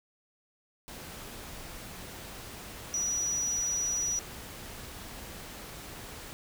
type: tone in noise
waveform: sine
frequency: 5840 Hz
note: F#8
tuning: 24 cents flat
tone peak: -28 dBFS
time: 2.94-4.19 s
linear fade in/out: 0 ms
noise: pink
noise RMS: -44 dBFS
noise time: 0.88-6.33 s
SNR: +13 dB
effects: none